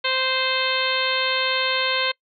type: harmonic tone with a mistuned harmonic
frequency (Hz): 521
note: C5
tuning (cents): -7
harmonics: 1 / 2 / 3 / 4 / 5 / 6 / 7 / 8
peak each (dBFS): -28 / -28 / -28 / -28 / -28 / -28 / -28 / -28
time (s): 0.04-2.12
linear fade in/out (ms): 10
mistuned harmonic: 8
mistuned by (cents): +18
effects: noise-tail reverb RT60 0.1 s tail -24 dB re dry